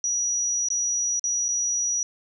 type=tone with dropouts; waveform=sine; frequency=5820 Hz; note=F#8; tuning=29 cents flat; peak=-22 dBFS; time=0.04-2.03 s; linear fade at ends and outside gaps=1 ms; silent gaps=0.686-0.703 / 1.195-1.24 / 1.483-1.488 s; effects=none